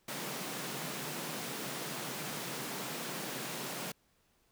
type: high-pass noise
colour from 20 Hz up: pink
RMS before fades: -40 dBFS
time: 0.08-3.92 s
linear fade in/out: 5 ms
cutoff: 130 Hz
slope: 96 dB/octave
effects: pink hiss -72 dBFS RMS until 4.51 s